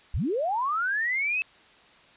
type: linear sweep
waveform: sine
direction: up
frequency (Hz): 36.71 to 2625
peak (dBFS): -24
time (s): 0.14-1.42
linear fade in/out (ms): 0
effects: white hiss -55 dBFS RMS until 2.16 s + resampled to 8000 Hz